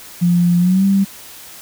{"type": "tone with pitch glide", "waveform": "sine", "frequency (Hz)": [174.61, 195.99], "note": ["F3", "G3"], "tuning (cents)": [0, 0], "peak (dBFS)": -10, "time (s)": [0.21, 1.05], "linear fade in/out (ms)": 20, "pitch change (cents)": 200, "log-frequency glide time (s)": [0.59, 0.85], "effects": ["white hiss -37 dBFS RMS until 1.61 s"]}